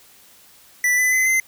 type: tone with pitch steps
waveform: square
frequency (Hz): 1975.5 / 2005 / 2036 / 2067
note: B6 / B6 / C7 / C7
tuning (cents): 0 / +26 / -48 / -22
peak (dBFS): -16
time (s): 0.84-1.4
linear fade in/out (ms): 2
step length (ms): 140
effects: white hiss -50 dBFS RMS until 1.47 s